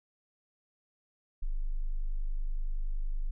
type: tone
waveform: sine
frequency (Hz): 25.33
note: G#0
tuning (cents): -42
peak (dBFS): -28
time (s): 1.42-3.31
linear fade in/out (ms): 10
effects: none